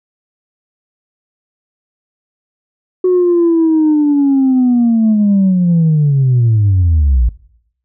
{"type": "linear sweep", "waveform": "sine", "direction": "down", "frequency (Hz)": [369.1, 54.8], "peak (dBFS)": -6, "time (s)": [3.04, 7.29], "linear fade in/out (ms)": 5, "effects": ["noise-tail reverb RT60 0.7 s tail -20 dB re dry", "tanh soft clip ceiling -5 dBFS"]}